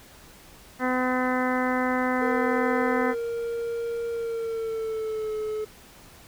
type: harmonic tone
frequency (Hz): 253.9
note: B3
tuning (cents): +48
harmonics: 1 / 2 / 3 / 4 / 5 / 6 / 7 / 8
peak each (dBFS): -26 / -29 / -31 / -32 / -33 / -34 / -34 / -35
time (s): 0.79-3.15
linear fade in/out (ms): 50
type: tone with pitch glide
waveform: triangle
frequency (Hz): 466.2 to 430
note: A#4 to A4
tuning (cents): 0 to -40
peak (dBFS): -25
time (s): 2.21-5.65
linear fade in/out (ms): 10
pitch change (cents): -140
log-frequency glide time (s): 4.09-5.36
effects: pink hiss -50 dBFS RMS until 6.27 s